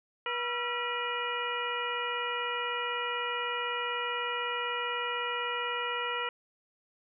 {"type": "harmonic tone with a mistuned harmonic", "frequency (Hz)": 484, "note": "B4", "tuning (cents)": -35, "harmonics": [1, 2, 3, 4, 5, 6], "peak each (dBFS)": [-38, -37, -36, -38, -39, -38], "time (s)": [0.26, 6.29], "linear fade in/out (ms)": 2, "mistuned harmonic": 3, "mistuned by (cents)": -110, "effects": []}